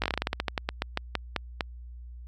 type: slowing click train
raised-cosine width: 0.3 ms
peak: -10 dBFS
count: 19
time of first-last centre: 0.02-1.608 s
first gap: 17 ms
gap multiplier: 1.17
effects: added 60 Hz sine -40 dBFS peak until 2.27 s + MP3 96 kbps